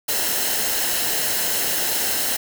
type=noise with comb filter; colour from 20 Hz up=white; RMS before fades=-22 dBFS; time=0.08-2.37 s; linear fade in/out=10 ms; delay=0.85 ms; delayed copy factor=-0.5; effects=none